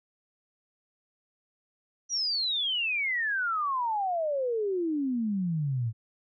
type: exponential sweep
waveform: sine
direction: down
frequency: 5910 to 108.5 Hz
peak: -26 dBFS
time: 2.09-5.93 s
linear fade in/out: 50 ms
effects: none